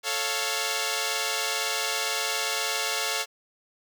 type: chord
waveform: 5% pulse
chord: A augmented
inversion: none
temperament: equal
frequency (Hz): 440 / 554.4 / 698.5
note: A4 / C#5 / E#5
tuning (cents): 0 / 0 / 0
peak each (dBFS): -19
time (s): 0.03-3.26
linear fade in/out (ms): 50
effects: none